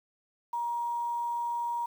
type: tone with quantisation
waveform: sine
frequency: 947 Hz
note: A#5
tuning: 27 cents sharp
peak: -29 dBFS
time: 0.53-1.86 s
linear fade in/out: 5 ms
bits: 9
effects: none